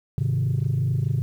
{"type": "chord", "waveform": "sine", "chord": "Ab major", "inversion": "none", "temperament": "equal", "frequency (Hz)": [103.83, 130.81, 155.56], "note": ["Ab2", "C3", "Eb3"], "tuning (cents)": [0, 0, 0], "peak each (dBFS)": [-24, -21, -26], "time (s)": [0.18, 1.22], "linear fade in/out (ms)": 0, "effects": ["tanh soft clip ceiling -16 dBFS", "9-bit"]}